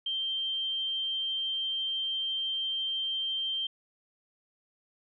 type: tone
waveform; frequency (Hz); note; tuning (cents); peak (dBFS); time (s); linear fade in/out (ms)
sine; 3147; G7; +6; -29; 0.06-3.67; 5
effects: none